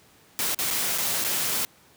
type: noise with dropouts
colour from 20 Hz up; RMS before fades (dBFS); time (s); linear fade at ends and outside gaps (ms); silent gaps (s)
white; -26; 0.39-1.65; 0; 0.546-0.589 / 0.704-0.709 / 0.978-0.983 / 1.241-1.247
effects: pink hiss -56 dBFS RMS until 1.96 s + high-pass 100 Hz 12 dB/octave